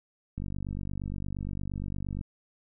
click train, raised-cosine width 5 ms, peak -23 dBFS, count 90, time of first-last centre 0.38-2.211 s, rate 48.6 Hz, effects none

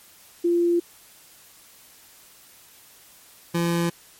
sine / 25% pulse tone pair in turn, 344.7 / 170.37 Hz, F4 / F3, -23 / -43 cents, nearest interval octave, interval 1220 cents, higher first, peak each -17 dBFS, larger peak neither, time 0.44-0.8 / 3.54-3.9 s, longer neither, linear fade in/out 10 ms, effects white hiss -51 dBFS RMS until 4.19 s + MP3 64 kbps

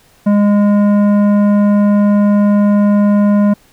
triangle tone with tanh clipping, 205.1 Hz, G#3, 21 cents flat, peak -9 dBFS, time 0.26-3.54 s, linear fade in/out 10 ms, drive 16 dB, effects pink hiss -49 dBFS RMS until 3.72 s

